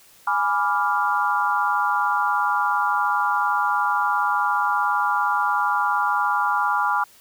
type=chord; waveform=sine; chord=G# diminished seventh; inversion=none; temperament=equal; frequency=830.6 / 987.8 / 1174.7 / 1396.9 Hz; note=G#5 / B5 / D6 / F6; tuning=0 / 0 / 0 / 0 cents; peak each=-24 dBFS; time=0.27-7.04 s; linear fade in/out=5 ms; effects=white hiss -52 dBFS RMS until 7.2 s